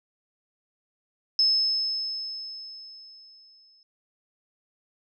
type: tone with exponential decay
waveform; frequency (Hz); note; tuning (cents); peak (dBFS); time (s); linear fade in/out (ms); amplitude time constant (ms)
sine; 5210; E8; -21; -17; 1.39-3.83; 1; 530
effects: none